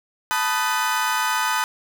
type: chord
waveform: 35% pulse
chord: B dominant seventh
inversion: third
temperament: equal with one note detuned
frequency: 880 / 987.8 / 1244.5 / 1505.8 Hz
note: A5 / B5 / D#6 / F#6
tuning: 0 / 0 / 0 / +30 cents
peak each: -24 dBFS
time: 0.31-1.64 s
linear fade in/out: 0 ms
effects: none